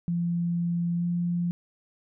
sine tone with pitch glide, 171.8 to 173.7 Hz, F3 to F3, -28 to -9 cents, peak -24 dBFS, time 0.08-1.51 s, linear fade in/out 0 ms, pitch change +19 cents, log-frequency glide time 0.96-1.05 s, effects none

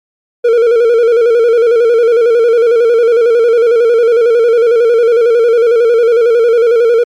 triangle tone with vibrato, 466.2 Hz, A#4, in tune, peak -3 dBFS, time 0.44-7.04 s, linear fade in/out 10 ms, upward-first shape square, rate 11 Hz, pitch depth 55 cents each way, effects MP3 96 kbps

